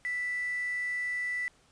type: tone with quantisation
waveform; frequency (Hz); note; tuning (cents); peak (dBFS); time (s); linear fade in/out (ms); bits
sine; 1975.5; B6; 0; -30; 0.05-1.48; 0; 8
effects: pink hiss -64 dBFS RMS until 1.71 s + resampled to 22050 Hz